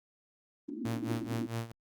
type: band-pass noise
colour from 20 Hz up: pink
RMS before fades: -38 dBFS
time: 0.68-1.47 s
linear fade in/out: 10 ms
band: 220 to 350 Hz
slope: 96 dB/octave
type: tone with tremolo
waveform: sawtooth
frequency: 115.1 Hz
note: A#2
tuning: 22 cents flat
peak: -28 dBFS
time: 0.85-1.72 s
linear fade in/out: 5 ms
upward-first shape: sine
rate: 4.5 Hz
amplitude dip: 85%
effects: Opus 32 kbps